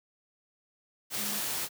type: tone in noise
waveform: sine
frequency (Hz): 206.9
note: G#3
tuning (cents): -6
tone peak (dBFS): -41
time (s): 1.16-1.42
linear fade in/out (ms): 50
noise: white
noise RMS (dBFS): -33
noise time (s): 1.1-1.69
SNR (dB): -11
effects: high-pass 100 Hz 12 dB/octave